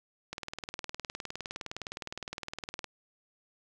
click train, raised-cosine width 0.2 ms, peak -20 dBFS, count 50, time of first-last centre 0.33-2.843 s, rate 19.5 Hz, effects none

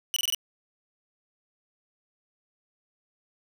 sawtooth tone bursts, 2952 Hz, F#7, 5 cents flat, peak -21 dBFS, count 5, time 0.14-0.347 s, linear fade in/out 0 ms, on 23 ms, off 23 ms, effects none

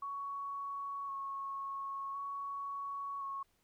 sine tone with vibrato, 1108 Hz, C#6, 1 cent flat, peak -38 dBFS, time 0.02-3.43 s, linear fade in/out 5 ms, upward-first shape square, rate 0.47 Hz, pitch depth 14 cents each way, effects pink hiss -75 dBFS RMS until 3.63 s

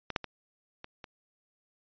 clicks, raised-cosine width 0.3 ms, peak -18 / -12 / -22 / -26 / -27 dBFS, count 5, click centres 0.103 / 0.162 / 0.243 / 0.844 / 1.042 s, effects resampled to 11025 Hz

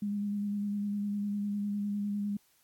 sine tone with vibrato, 204.3 Hz, G#3, 28 cents flat, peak -30 dBFS, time 0.02-2.37 s, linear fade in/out 5 ms, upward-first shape square, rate 9.9 Hz, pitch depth 16 cents each way, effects white hiss -68 dBFS RMS until 2.63 s + AAC 64 kbps

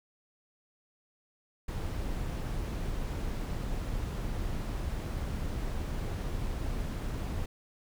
brown noise, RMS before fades -34 dBFS, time 1.68-7.46 s, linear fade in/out 5 ms, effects none

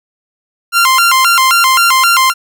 sawtooth tone with vibrato, 1203 Hz, D6, 41 cents sharp, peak -3 dBFS, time 0.72-2.34 s, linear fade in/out 50 ms, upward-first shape square, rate 3.8 Hz, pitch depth 240 cents each way, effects none

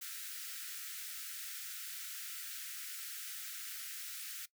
white high-pass noise, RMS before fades -45 dBFS, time 0.01-4.46 s, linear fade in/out 10 ms, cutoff 1300 Hz, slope 96 dB/octave, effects noise-tail reverb RT60 0.1 s tail -19 dB re dry

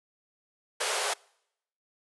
pink band-pass noise, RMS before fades -30 dBFS, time 0.8-1.14 s, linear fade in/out 10 ms, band 400 to 11000 Hz, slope 96 dB/octave, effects noise-tail reverb RT60 0.8 s tail -26 dB re dry

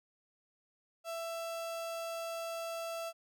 35% pulse tone, 665 Hz, E5, 15 cents sharp, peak -36 dBFS, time 1.04-3.13 s, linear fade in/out 50 ms, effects none

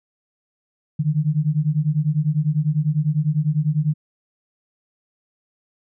sine beating tone pair, 146.83 / 156.83 Hz, D3 / D#3, 0 / +14 cents, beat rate 10 Hz, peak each -20 dBFS, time 0.99-3.94 s, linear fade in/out 10 ms, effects none

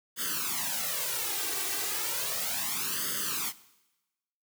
white noise with flanger, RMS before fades -32 dBFS, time 0.16-3.53 s, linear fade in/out 50 ms, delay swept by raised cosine 0.61 to 2.61 ms, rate 0.34 Hz, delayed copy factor +0.95, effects noise-tail reverb RT60 1.0 s tail -18 dB re dry + high-pass 150 Hz 12 dB/octave

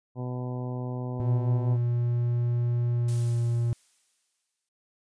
harmonic tone, 125.1 Hz, B2, 23 cents sharp, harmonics 1 / 2 / 3 / 4 / 5 / 6 / 7 / 8, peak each -31 / -37 / -41 / -43 / -45 / -47 / -48 / -49 dBFS, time 0.15-1.78 s, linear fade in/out 50 ms
triangle tone with pitch glide, 120 to 118.21 Hz, B2 to A#2, -49 to +25 cents, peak -21 dBFS, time 1.2-3.73 s, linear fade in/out 0 ms, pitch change -26 cents, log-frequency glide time 2.92-3.38 s
blue noise with exponential decay, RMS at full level -40 dBFS, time 3.08-4.69 s, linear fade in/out 5 ms, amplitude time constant 350 ms
effects resampled to 22050 Hz

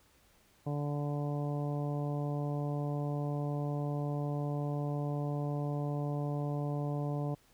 harmonic tone, 145.5 Hz, D3, 16 cents flat, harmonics 1 / 2 / 3 / 4 / 5 / 6 / 7, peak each -33 / -40 / -43 / -43 / -45 / -51 / -51 dBFS, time 0.66-7.35 s, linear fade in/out 10 ms, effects pink hiss -66 dBFS RMS until 7.53 s

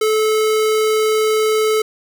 square tone, 433.8 Hz, A4, 25 cents flat, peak -14 dBFS, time 0.01-1.82 s, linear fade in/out 5 ms, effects none

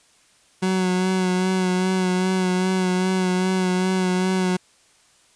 30% pulse tone with vibrato, 185 Hz, F#3, in tune, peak -16 dBFS, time 0.62-4.57 s, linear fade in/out 10 ms, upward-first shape sine, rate 2.5 Hz, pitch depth 26 cents each way, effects white hiss -57 dBFS RMS until 5.35 s + resampled to 22050 Hz

